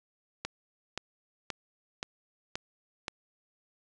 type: click train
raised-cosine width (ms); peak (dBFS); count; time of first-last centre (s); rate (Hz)
0.2; -16; 6; 0.45-3.082; 1.9
effects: resampled to 22050 Hz